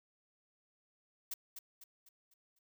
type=noise with echo; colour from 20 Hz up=blue; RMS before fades=-40 dBFS; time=1.31-1.34 s; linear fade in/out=5 ms; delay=250 ms; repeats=5; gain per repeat=-7 dB; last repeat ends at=2.59 s; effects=none